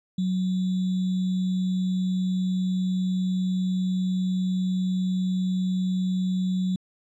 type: tone with sample-and-hold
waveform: sine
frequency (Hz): 185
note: F#3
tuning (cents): 0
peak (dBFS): -22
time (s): 0.18-6.76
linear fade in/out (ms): 5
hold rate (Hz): 3675
effects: low-pass 6000 Hz 12 dB/octave